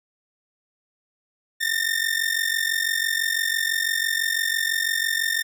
sawtooth ring-modulated tone, 1811 Hz, A6, 49 cents sharp, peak -15 dBFS, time 1.6-5.43 s, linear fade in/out 20 ms, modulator 23 Hz, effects none

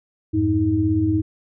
sine tone cluster, 86.1 / 103.1 / 315.5 Hz, F2 / G#2 / D#4, -24 / -12 / +24 cents, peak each -25 / -22 / -18 dBFS, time 0.33-1.22 s, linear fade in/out 20 ms, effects none

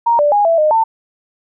sine tone with pitch steps, 935 / 587 / 823 / 664 / 613 / 896 Hz, A#5 / D5 / G#5 / E5 / D#5 / A5, +5 / -1 / -16 / +12 / -26 / +31 cents, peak -9 dBFS, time 0.06-0.84 s, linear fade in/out 10 ms, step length 130 ms, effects none

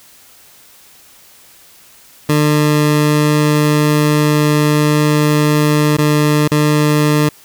20% pulse tone with dropouts, 149.9 Hz, D3, 36 cents sharp, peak -5 dBFS, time 2.29-7.29 s, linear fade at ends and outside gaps 5 ms, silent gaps 5.969-5.984 / 6.478-6.515 s, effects white hiss -44 dBFS RMS until 7.44 s

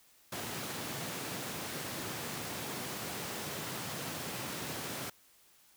pink high-pass noise, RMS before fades -40 dBFS, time 0.32-5.1 s, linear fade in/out 5 ms, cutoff 110 Hz, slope 24 dB/octave, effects white hiss -64 dBFS RMS until 5.76 s

